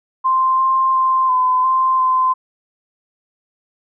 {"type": "tone with pitch steps", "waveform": "sine", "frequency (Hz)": [1045, 1053, 1046, 1017, 1043, 1032], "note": ["C6", "C6", "C6", "C6", "C6", "C6"], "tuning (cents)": [-2, 11, -1, -50, -6, -24], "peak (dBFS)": -12, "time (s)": [0.24, 2.34], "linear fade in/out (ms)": 20, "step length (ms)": 350, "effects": []}